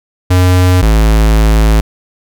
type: tone pair in turn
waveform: square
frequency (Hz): 91 / 54.11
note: F#2 / A1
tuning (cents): -28 / -28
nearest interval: major sixth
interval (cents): 900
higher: first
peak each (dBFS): -6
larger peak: neither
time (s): 0.3-0.82 / 0.82-1.81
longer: second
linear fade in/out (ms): 10
effects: none